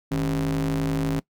square ring-modulated tone, 60.2 Hz, B1, 44 cents flat, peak -20 dBFS, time 0.11-1.2 s, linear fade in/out 10 ms, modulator 215 Hz, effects noise-tail reverb RT60 0.1 s tail -21 dB re dry

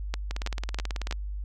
two click trains, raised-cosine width 0.2 ms, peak -16 / -13 dBFS, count 16 / 4, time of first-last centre 0.31-1.125 / 0.14-1.111 s, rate 18.4 / 3.09 Hz, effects added 50 Hz sine -31 dBFS peak until 1.44 s

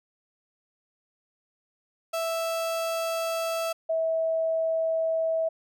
35% pulse / sine tone pair in turn, 659.3 / 649.1 Hz, E5 / E5, 0 / -27 cents, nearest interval unison, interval 27 cents, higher first, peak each -25 / -23 dBFS, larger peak second, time 2.13-3.73 / 3.89-5.49 s, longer neither, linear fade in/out 10 ms, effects none

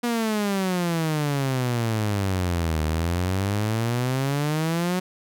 sawtooth exponential two-way sweep, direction down then up, 242.5 to 76.8 to 185.2 Hz, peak -18 dBFS, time 0.03-5 s, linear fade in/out 10 ms, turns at 2.83 s, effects none

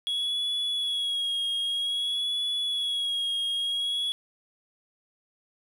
sine tone with vibrato, 3335 Hz, G#7, 7 cents sharp, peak -23 dBFS, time 0.07-4.12 s, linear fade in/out 0 ms, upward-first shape sine, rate 0.52 Hz, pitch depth 38 cents each way, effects tanh soft clip ceiling -25 dBFS + 9-bit

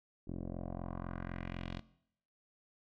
10% pulse tone with low-pass filter sweep, 44 Hz, F1, 14 cents sharp, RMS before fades -42 dBFS, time 0.27-1.8 s, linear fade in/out 10 ms, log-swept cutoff 360 to 3900 Hz, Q 2, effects noise-tail reverb RT60 0.7 s tail -19 dB re dry

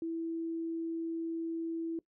sine tone, 329.6 Hz, E4, in tune, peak -33 dBFS, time 0.02-1.99 s, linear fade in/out 2 ms, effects noise-tail reverb RT60 0.1 s tail -20 dB re dry

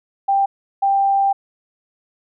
sine tone pair in turn, 789 / 789 Hz, G5 / G5, +11 / +11 cents, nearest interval unison, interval 0 cents, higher neither, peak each -13 dBFS, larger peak neither, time 0.28-0.46 / 0.82-1.33 s, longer second, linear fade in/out 10 ms, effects none

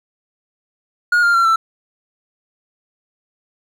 triangle tone with pitch steps, 1435 / 1399.8 / 1365.5 / 1332 Hz, F6 / F6 / F6 / E6, +47 / +4 / -39 / +18 cents, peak -9 dBFS, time 1.12-1.56 s, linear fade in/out 5 ms, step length 110 ms, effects none

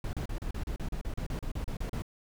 brown noise bursts, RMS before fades -34 dBFS, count 16, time 0.04-2.021 s, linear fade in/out 2 ms, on 91 ms, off 35 ms, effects none

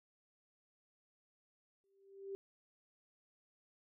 sine tone with exponential growth, 392 Hz, G4, in tune, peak -39 dBFS, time 1.84-2.35 s, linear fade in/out 0 ms, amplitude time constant 110 ms, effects none

